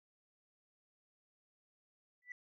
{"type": "tone with exponential growth", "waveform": "sine", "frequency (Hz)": 1975.5, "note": "B6", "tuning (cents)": 0, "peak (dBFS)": -39, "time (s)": [2.22, 2.32], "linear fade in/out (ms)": 2, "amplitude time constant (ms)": 20, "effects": ["tanh soft clip ceiling -37 dBFS"]}